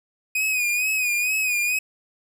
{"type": "tone with vibrato", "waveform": "45% pulse", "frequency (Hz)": 2489, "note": "D#7", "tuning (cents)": 0, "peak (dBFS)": -20, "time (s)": [0.35, 1.79], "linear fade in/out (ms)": 5, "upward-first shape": "sine", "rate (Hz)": 2.2, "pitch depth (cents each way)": 61, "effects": []}